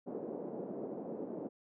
white band-pass noise, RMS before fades -42 dBFS, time 0.06-1.49 s, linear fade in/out 20 ms, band 200 to 530 Hz, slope 24 dB/octave, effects none

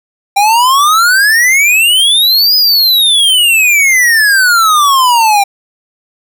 square exponential two-way sweep, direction up then down, 786 to 5040 to 786 Hz, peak -6 dBFS, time 0.36-5.44 s, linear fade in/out 10 ms, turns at 2.56 s, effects 8-bit

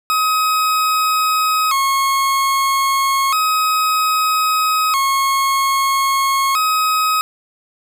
40% pulse tone with vibrato, 1174.7 Hz, D6, in tune, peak -13 dBFS, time 0.1-7.21 s, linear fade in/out 0 ms, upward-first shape square, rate 0.31 Hz, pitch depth 130 cents each way, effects none

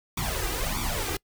pink noise with flanger, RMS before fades -29 dBFS, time 0.17-1.17 s, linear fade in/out 5 ms, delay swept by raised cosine 0.85 to 2.55 ms, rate 1.6 Hz, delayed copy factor +0.75, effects noise-tail reverb RT60 0.1 s tail -25 dB re dry

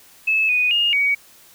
sine tone with pitch steps, 2604 / 2482 / 2841 / 2255 Hz, E7 / D#7 / F7 / C#7, -22 / -5 / +29 / +29 cents, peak -15 dBFS, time 0.27-1.15 s, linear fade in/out 10 ms, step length 220 ms, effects white hiss -49 dBFS RMS until 1.54 s

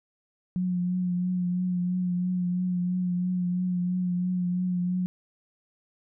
sine tone with vibrato, 180 Hz, F#3, 47 cents flat, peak -24 dBFS, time 0.56-5.06 s, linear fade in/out 0 ms, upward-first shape triangle, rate 3 Hz, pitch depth 32 cents each way, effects none

